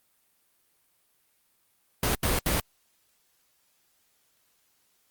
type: noise bursts at uneven times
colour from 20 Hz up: pink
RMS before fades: -25 dBFS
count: 3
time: 2.03-2.15 / 2.23-2.39 / 2.46-2.6 s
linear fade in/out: 2 ms
effects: white hiss -69 dBFS RMS until 5.1 s + Opus 32 kbps